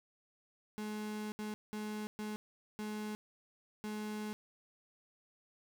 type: tone bursts at uneven times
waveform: 35% pulse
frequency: 212.3 Hz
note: G#3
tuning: 38 cents sharp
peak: -37 dBFS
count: 6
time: 0.78-1.32 / 1.39-1.54 / 1.73-2.07 / 2.19-2.36 / 2.79-3.15 / 3.84-4.33 s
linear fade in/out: 0 ms
effects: none